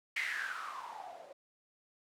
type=noise with low-pass filter sweep; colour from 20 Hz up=violet; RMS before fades=-41 dBFS; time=0.16-1.33 s; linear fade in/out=5 ms; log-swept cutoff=2200 to 550 Hz; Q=9.1; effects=none